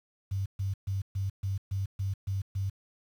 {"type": "tone bursts", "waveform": "sine", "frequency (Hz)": 97.3, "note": "G2", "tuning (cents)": -12, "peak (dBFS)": -28, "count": 9, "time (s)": [0.31, 2.7], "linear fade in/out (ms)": 10, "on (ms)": 150, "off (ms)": 130, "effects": ["9-bit"]}